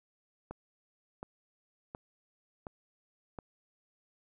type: click train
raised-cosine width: 1 ms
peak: -27 dBFS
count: 5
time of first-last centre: 0.51-3.388 s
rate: 1.39 Hz
effects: none